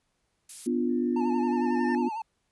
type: noise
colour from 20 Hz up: violet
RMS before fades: -37 dBFS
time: 0.49-0.67 s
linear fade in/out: 5 ms
type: chord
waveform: sine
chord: B diminished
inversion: none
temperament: equal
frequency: 246.9 / 293.7 / 349.2 Hz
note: B3 / D4 / F4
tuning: 0 / 0 / 0 cents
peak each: -26 / -32 / -29 dBFS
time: 0.66-2.09 s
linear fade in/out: 10 ms
type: tone with exponential growth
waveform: triangle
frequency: 1795 Hz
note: A6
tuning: 34 cents sharp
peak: -30 dBFS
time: 0.89-1.95 s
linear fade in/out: 1 ms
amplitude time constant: 230 ms
type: tone with vibrato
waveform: triangle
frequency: 880 Hz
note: A5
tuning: in tune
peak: -29 dBFS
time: 1.16-2.22 s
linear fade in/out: 5 ms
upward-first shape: sine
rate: 11 Hz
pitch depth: 76 cents each way
effects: pink hiss -75 dBFS RMS until 2.51 s + resampled to 24000 Hz